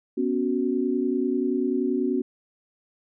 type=chord; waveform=sine; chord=B suspended second; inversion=none; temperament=equal; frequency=246.9 / 277.2 / 370 Hz; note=B3 / C#4 / F#4; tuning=0 / 0 / 0 cents; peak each=-26 dBFS; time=0.17-2.22 s; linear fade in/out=10 ms; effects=none